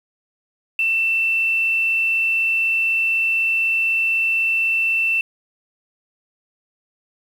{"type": "tone with quantisation", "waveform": "sine", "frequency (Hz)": 2676, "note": "E7", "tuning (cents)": 25, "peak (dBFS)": -16, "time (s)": [0.79, 5.21], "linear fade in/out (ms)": 2, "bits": 7, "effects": []}